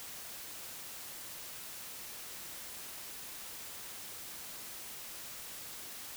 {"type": "silence", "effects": ["white hiss -46 dBFS RMS until 6.16 s"]}